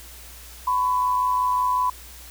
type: tone pair together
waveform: sine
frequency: 1003.3 / 1108.7 Hz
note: B5 / C#6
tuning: +27 / 0 cents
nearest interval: major second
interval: 173 cents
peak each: -19 / -29 dBFS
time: 0.67-1.9 s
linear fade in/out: 5 ms
effects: added 60 Hz sine -44 dBFS peak until 2.3 s + white hiss -44 dBFS RMS until 2.3 s